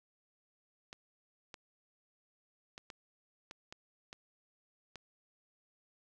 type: clicks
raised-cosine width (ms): 0.2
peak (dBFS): -29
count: 8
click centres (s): 0.929 / 1.542 / 2.779 / 2.902 / 3.511 / 3.725 / 4.129 / 4.957
effects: none